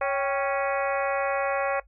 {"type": "harmonic tone with a mistuned harmonic", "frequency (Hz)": 277.2, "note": "C#4", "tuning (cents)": 0, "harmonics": [2, 3, 4, 5, 6, 7, 8, 9], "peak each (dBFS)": [-26, -30, -32, -34, -36, -37, -38, -39], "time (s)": [0.01, 1.8], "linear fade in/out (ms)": 5, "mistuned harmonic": 3, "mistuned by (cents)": -90, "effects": ["noise-tail reverb RT60 0.1 s tail -18 dB re dry", "added 50 Hz sine -54 dBFS peak until 1.87 s"]}